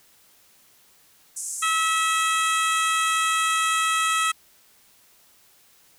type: band-pass noise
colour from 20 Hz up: pink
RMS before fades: -32 dBFS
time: 1.36-4.32 s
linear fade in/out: 10 ms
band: 6600 to 10000 Hz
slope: 48 dB/octave
type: harmonic tone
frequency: 648 Hz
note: E5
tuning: 30 cents flat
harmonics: 2 / 3 / 4 / 5 / 6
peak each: -22 / -29 / -28 / -30 / -35 dBFS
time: 1.62-4.32 s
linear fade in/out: 10 ms
effects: white hiss -57 dBFS RMS until 5.98 s